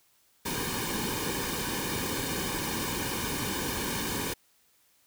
pink noise with comb filter, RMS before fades -32 dBFS, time 0.45-4.34 s, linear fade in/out 10 ms, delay 1.5 ms, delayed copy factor -0.75, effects white hiss -66 dBFS RMS until 5.06 s

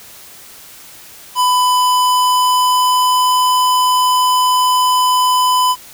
square tone with pitch glide, 999 to 1004.8 Hz, B5 to B5, +20 to +30 cents, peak -11 dBFS, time 1.35-5.76 s, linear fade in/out 50 ms, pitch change +10 cents, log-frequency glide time 1.57-3.3 s, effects white hiss -38 dBFS RMS until 5.93 s

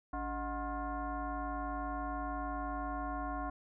sine tone with frequency modulation, 392 Hz, G4, in tune, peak -35 dBFS, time 0.13-3.5 s, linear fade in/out 5 ms, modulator 339 Hz, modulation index 2.5, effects none

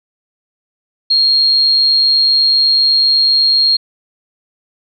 sine tone, 4248 Hz, C8, 25 cents sharp, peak -8 dBFS, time 1.1-3.77 s, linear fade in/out 10 ms, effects none

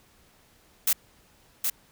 blue noise with echo, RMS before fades -22 dBFS, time 0.87-0.93 s, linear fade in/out 5 ms, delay 770 ms, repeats 1, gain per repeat -4 dB, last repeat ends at 1.7 s, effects pink hiss -60 dBFS RMS until 1.91 s

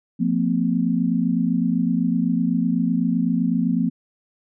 sine tone cluster, 175.5 / 227.2 / 255.1 Hz, F3 / A#3 / C4, +9 / -44 / -44 cents, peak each -22 dBFS, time 0.19-3.9 s, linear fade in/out 20 ms, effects none

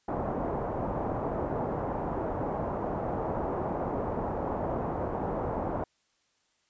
white low-pass noise, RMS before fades -32 dBFS, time 0.08-5.84 s, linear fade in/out 5 ms, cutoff 870 Hz, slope 24 dB/octave, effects white hiss -72 dBFS RMS until 6.69 s + resampled to 16000 Hz

